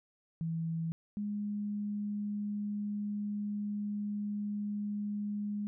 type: tone pair in turn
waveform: sine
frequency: 164 / 206.6 Hz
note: E3 / G#3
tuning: -9 / -9 cents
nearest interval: major third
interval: 400 cents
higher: second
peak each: -32 / -33 dBFS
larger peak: first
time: 0.41-0.92 / 1.17-5.67 s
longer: second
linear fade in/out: 0 ms
effects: none